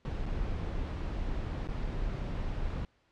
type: noise with dropouts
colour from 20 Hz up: brown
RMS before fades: -34 dBFS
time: 0.05-2.85 s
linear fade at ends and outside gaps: 1 ms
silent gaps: 0.257-0.262 / 1.673-1.687 s
effects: pink hiss -70 dBFS RMS until 3.11 s + low-pass 4000 Hz 12 dB/octave